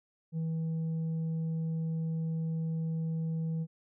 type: tone with tanh clipping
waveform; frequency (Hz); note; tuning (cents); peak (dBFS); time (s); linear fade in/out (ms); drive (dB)
sine; 161.9; E3; -31; -31; 0.32-3.67; 50; 3
effects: none